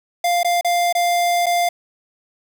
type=tone with dropouts; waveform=square; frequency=698.5 Hz; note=F5; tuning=in tune; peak=-16 dBFS; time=0.24-1.69 s; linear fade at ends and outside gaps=5 ms; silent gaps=0.432-0.446 / 0.611-0.646 / 0.927-0.95 / 1.46-1.465 s; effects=7-bit